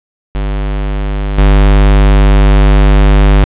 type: tone with level steps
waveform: square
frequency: 49.75 Hz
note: G1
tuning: 26 cents sharp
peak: -13 / -4 dBFS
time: 0.35-3.44 s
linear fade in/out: 0 ms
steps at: 1.38 s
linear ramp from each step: 5 ms
effects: resampled to 8000 Hz + 7-bit

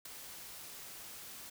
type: noise with ADSR envelope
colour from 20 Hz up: white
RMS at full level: -43 dBFS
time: 0.05-1.5 s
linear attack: 6 ms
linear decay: 6 ms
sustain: -6 dB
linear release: 10 ms
effects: none

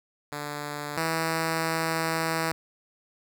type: tone pair in turn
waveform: 5% pulse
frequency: 146.83 / 162.58 Hz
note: D3 / E3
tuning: 0 / -24 cents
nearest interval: major second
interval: 176 cents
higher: second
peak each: -21 / -14 dBFS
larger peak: second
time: 0.32-0.97 / 0.97-2.52 s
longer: second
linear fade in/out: 2 ms
effects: none

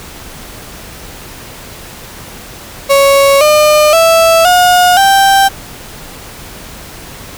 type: tone with pitch steps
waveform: 35% pulse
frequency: 554.4 / 604.6 / 659.3 / 719 / 784 Hz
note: C#5 / D#5 / E5 / F#5 / G5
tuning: 0 / -50 / 0 / -50 / 0 cents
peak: -3 dBFS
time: 2.89-5.49 s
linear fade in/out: 20 ms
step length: 520 ms
effects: pink hiss -30 dBFS RMS until 7.37 s

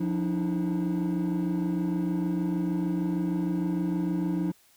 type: tone cluster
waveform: triangle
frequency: 176.2 / 294.8 / 321.3 Hz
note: F3 / D4 / E4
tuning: +16 / +7 / -44 cents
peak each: -25 / -28 / -28 dBFS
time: 0-4.52 s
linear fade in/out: 10 ms
effects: tanh soft clip ceiling -19 dBFS + white hiss -61 dBFS RMS until 4.76 s

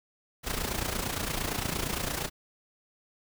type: noise with amplitude modulation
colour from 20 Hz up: pink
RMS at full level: -29 dBFS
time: 0.43-2.3 s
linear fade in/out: 50 ms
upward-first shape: sine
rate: 28.7 Hz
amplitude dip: 70%
effects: none

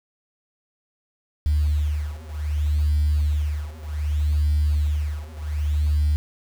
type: beating tone pair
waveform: sine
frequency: 74.4 / 75.05 Hz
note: D2 / D2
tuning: +23 / +38 cents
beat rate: 0.65 Hz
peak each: -22 / -21 dBFS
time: 1.46-6.16 s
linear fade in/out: 0 ms
effects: tanh soft clip ceiling -13 dBFS + 7-bit

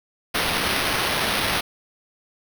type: noise with sample-and-hold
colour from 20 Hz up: white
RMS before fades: -23 dBFS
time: 0.34-1.61 s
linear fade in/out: 10 ms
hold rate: 7350 Hz
effects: none

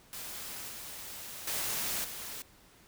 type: noise with level steps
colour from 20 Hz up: white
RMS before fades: -42 / -44 / -34 / -42 dBFS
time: 0.13-2.42 s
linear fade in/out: 0 ms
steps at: 0.69 / 1.47 / 2.04 s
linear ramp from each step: 5 ms
effects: pink hiss -60 dBFS RMS until 2.87 s

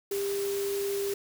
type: tone in noise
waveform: sine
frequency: 398.8 Hz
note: G4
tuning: 30 cents sharp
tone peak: -28 dBFS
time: 0.11-1.14 s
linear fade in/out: 5 ms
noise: white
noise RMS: -39 dBFS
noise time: 0.11-1.14 s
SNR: +8 dB
effects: none

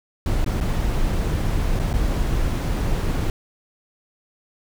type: noise with dropouts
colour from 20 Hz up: brown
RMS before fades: -21 dBFS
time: 0.26-3.3 s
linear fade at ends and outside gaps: 1 ms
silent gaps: 0.445-0.462 / 0.603-0.61 / 1.792-1.797 / 1.93-1.938 s
effects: none

